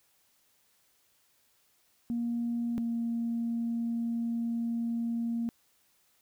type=tone pair in turn; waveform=sine; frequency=235.8 / 232.7 Hz; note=A#3 / A#3; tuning=+20 / -3 cents; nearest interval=unison; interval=23 cents; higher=first; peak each=-28 dBFS; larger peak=neither; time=2.1-2.78 / 2.78-5.49 s; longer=second; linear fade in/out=0 ms; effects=tanh soft clip ceiling -24 dBFS + white hiss -69 dBFS RMS until 6.21 s